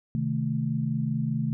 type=chord; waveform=sine; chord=A diminished; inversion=first; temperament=equal; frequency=130.81 / 155.56 / 220 Hz; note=C3 / Eb3 / A3; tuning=0 / 0 / 0 cents; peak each=-29 dBFS; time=0.15-1.53 s; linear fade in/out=0 ms; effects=none